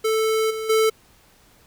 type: tone with level steps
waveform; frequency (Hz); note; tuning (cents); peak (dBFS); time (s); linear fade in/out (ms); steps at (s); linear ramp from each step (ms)
square; 440; A4; 0; -19 / -27 / -16; 0.04-0.9; 10; 0.5 / 0.69; 10
effects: pink hiss -55 dBFS RMS until 1.66 s